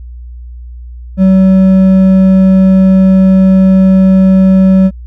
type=tone with hard clipping; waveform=sine; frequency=189.4 Hz; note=F#3; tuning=41 cents sharp; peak=-4 dBFS; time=1.17-4.91 s; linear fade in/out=50 ms; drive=5 dB; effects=added 60 Hz sine -24 dBFS peak until 5.06 s